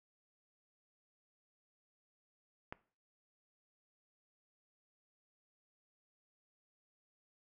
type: click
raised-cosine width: 0.5 ms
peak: -27 dBFS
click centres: 2.725 s
effects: noise-tail reverb RT60 0.4 s tail -19 dB re dry